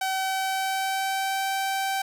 sawtooth tone with pitch glide, 763 to 775.4 Hz, G5 to G5, -47 to -19 cents, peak -21 dBFS, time 0.01-2.02 s, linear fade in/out 5 ms, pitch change +28 cents, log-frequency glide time 0.13-1.48 s, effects none

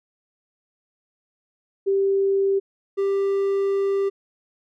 sine / triangle tone pair in turn, 392 / 394.3 Hz, G4 / G4, 0 / +10 cents, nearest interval unison, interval 10 cents, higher second, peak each -17 dBFS, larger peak neither, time 1.86-2.6 / 2.97-4.1 s, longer second, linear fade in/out 20 ms, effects none

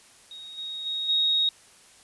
sine tone with level steps, 3759 Hz, A#7, 14 cents sharp, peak -39 / -32 / -27 / -20 dBFS, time 0.31-1.49 s, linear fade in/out 2 ms, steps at 0.57 / 0.85 / 1.08 s, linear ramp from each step 20 ms, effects white hiss -54 dBFS RMS until 2.03 s + resampled to 24000 Hz

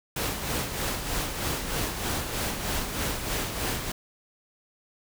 pink noise with tremolo, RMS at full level -28 dBFS, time 0.16-3.92 s, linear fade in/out 5 ms, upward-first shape sine, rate 3.2 Hz, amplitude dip 50%, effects none

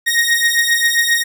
sawtooth beating tone pair, 1864.7 / 1872.2 Hz, A#6 / A#6, 0 / +7 cents, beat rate 7.5 Hz, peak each -12 dBFS, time 0.06-1.24 s, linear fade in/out 20 ms, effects none

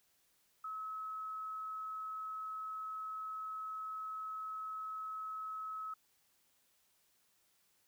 sine tone, 1288 Hz, E6, 41 cents flat, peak -40 dBFS, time 0.64-5.94 s, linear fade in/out 5 ms, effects white hiss -74 dBFS RMS until 7.87 s

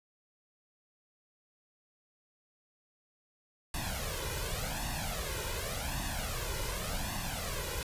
pink noise with flanger, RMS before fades -36 dBFS, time 3.74-7.83 s, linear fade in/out 2 ms, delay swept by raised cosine 1.1 to 2.06 ms, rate 0.88 Hz, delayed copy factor +0.8, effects resampled to 32000 Hz

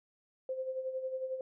sine tone with tremolo, 521 Hz, C5, 7 cents flat, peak -32 dBFS, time 0.49-1.41 s, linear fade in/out 2 ms, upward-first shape sine, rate 11 Hz, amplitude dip 60%, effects none

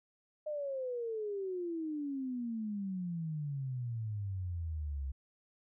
sine exponential sweep, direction down, 615 to 65.8 Hz, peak -35 dBFS, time 0.46-5.12 s, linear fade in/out 10 ms, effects none

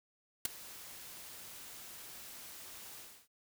white noise with ADSR envelope, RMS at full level -28 dBFS, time 0.45-3.28 s, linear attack 4 ms, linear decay 9 ms, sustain -22 dB, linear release 300 ms, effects none

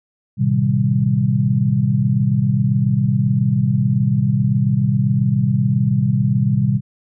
sine chord, A half-diminished seventh, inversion none, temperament equal with one note detuned, 110 / 128.34 / 155.56 / 196 Hz, A2 / C3 / Eb3 / G3, 0 / -33 / 0 / 0 cents, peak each -22 / -16 / -22 / -19 dBFS, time 0.37-6.81 s, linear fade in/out 50 ms, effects none

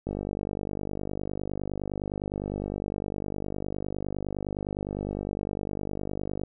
click train, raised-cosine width 2 ms, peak -18 dBFS, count 318, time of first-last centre 0.07-6.435 s, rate 49.8 Hz, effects none

